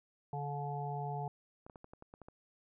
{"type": "harmonic tone", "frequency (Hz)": 143.7, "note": "D3", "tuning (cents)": -37, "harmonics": [1, 3, 5, 6], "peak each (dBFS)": [-39, -46, -42, -43], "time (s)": [0.33, 1.28], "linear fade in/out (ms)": 2}
{"type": "clicks", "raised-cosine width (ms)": 1, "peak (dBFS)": -37, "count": 9, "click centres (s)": [1.665, 1.698, 1.758, 1.844, 1.935, 2.024, 2.139, 2.217, 2.285]}
{"effects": []}